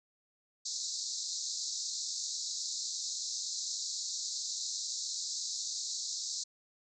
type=band-pass noise; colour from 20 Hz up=white; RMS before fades=-38 dBFS; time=0.65-6.44 s; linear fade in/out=10 ms; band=3900 to 7400 Hz; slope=96 dB/octave; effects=none